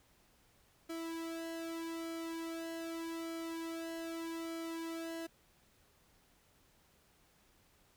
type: tone with flanger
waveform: sawtooth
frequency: 329.6 Hz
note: E4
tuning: in tune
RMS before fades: -42 dBFS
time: 0.89-5.27 s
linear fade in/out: 10 ms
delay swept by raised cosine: 1.1 to 2.2 ms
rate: 0.82 Hz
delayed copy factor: -0.8
effects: pink hiss -69 dBFS RMS until 7.96 s